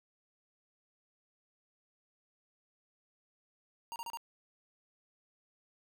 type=tone bursts; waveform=square; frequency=932.3 Hz; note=A#5; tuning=in tune; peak=-40 dBFS; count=4; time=3.92-4.172 s; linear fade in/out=0 ms; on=39 ms; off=32 ms; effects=none